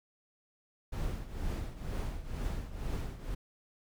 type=noise with tremolo; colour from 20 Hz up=brown; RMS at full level=-33 dBFS; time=0.92-3.35 s; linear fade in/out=10 ms; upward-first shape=triangle; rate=2.1 Hz; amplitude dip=80%; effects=none